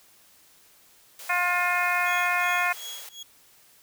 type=high-pass noise; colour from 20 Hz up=white; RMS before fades=-42 dBFS; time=1.19-3.09 s; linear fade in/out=2 ms; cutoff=440 Hz; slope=48 dB/octave
type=harmonic tone; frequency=355.2 Hz; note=F4; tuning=29 cents sharp; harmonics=2 / 3 / 4 / 5 / 6 / 7; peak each=-29 / -29 / -29 / -29 / -29 / -29 dBFS; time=1.29-2.73 s; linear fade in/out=10 ms
type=tone with tremolo; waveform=30% pulse; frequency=3322 Hz; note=G#7; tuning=in tune; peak=-32 dBFS; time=2.06-3.23 s; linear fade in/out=5 ms; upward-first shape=sine; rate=2.7 Hz; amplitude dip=95%
effects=white hiss -57 dBFS RMS until 3.82 s